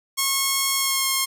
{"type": "tone with pitch glide", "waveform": "5% pulse", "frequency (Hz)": [1089, 1072.8], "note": ["C#6", "C6"], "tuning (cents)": [-31, 43], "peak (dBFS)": -8, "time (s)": [0.17, 1.26], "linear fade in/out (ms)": 20, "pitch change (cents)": -26, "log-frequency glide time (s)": [0.75, 1.08], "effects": []}